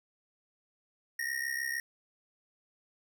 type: ring-modulated tone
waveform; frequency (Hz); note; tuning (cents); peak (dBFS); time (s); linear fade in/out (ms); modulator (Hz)
square; 1864.7; A#6; 0; -30; 1.19-1.8; 2; 33.3
effects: none